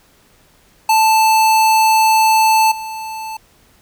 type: tone with level steps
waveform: square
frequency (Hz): 880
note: A5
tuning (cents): 0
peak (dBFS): -10 / -25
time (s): 0.89-3.37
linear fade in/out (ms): 5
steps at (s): 2.71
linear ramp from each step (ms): 10
effects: pink hiss -52 dBFS RMS until 3.81 s